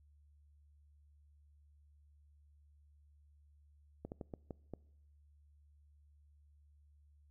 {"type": "slowing click train", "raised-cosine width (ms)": 2, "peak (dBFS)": -30, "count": 6, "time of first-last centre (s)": [4.05, 4.737], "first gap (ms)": 69, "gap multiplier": 1.35, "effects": ["noise-tail reverb RT60 0.8 s tail -24 dB re dry", "added 73 Hz sine -63 dBFS peak until 7.3 s"]}